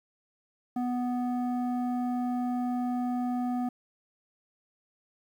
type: tone with low-pass filter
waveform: square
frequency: 246.9 Hz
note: B3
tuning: in tune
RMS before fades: -30 dBFS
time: 0.76-3.69 s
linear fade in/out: 5 ms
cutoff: 800 Hz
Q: 1.4
effects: 10-bit